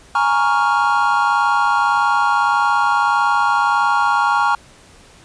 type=chord; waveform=triangle; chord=Bb minor seventh; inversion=third; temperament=equal; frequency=830.6 / 932.3 / 1108.7 / 1396.9 Hz; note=Ab5 / Bb5 / Db6 / F6; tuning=0 / 0 / 0 / 0 cents; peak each=-17 dBFS; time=0.15-4.55 s; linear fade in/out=2 ms; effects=pink hiss -46 dBFS RMS until 5.24 s + resampled to 22050 Hz